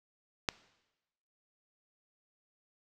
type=click; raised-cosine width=0.2 ms; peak=-11 dBFS; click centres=0.488 s; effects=noise-tail reverb RT60 1.0 s tail -19 dB re dry